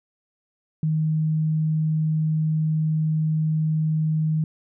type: tone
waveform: sine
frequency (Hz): 156.5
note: D#3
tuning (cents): +10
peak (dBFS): -19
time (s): 0.83-4.44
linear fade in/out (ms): 2
effects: none